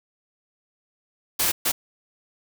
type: noise bursts at uneven times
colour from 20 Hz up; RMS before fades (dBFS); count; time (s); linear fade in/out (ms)
white; -22; 2; 1.39-1.52 / 1.65-1.72; 10
effects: none